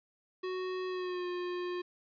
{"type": "tone with pitch glide", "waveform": "square", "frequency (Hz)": [370, 356.8], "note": ["F#4", "F4"], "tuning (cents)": [0, 37], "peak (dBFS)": -35, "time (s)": [0.43, 1.82], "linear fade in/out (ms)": 10, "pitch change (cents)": -63, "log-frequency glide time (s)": [0.88, 1.27], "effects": ["resampled to 11025 Hz", "11-bit"]}